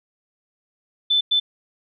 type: tone bursts at uneven times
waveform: sine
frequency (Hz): 3520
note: A7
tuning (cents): 0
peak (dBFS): -15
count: 2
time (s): 1.1-1.21 / 1.31-1.4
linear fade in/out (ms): 10
effects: none